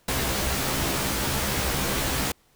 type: noise with comb filter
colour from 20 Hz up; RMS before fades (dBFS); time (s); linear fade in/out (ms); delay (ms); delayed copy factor
pink; -26; 0.08-2.32; 5; 15; +0.8
effects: pink hiss -62 dBFS RMS until 2.55 s